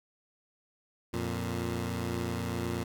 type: tone pair together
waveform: 15% pulse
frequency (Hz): 87.9 / 116.54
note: F2 / A#2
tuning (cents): +12 / 0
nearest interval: perfect fourth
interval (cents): 488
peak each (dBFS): -28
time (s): 1.13-2.84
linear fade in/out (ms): 10
effects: none